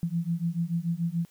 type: beating tone pair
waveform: sine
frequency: 165.6 / 172.5 Hz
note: E3 / F3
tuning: +8 / -21 cents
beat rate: 6.9 Hz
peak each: -29 dBFS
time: 0.03-1.25 s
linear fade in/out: 0 ms
effects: white hiss -62 dBFS RMS until 1.3 s